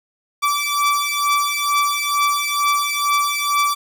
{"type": "beating tone pair", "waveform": "sawtooth", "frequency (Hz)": [1159, 1161.2], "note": ["D6", "D6"], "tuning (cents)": [-23, -20], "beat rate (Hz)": 2.2, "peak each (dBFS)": -16, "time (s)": [0.42, 3.75], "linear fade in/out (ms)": 20, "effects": []}